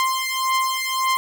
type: beating tone pair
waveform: sawtooth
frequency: 1046.5 / 1048.3 Hz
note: C6 / C6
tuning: 0 / +3 cents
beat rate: 1.8 Hz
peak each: -19 dBFS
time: 0-1.17 s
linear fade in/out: 0 ms
effects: none